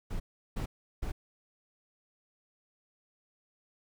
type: noise bursts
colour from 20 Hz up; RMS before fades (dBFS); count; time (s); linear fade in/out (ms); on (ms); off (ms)
brown; -34; 3; 0.1-1.12; 10; 100; 360
effects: none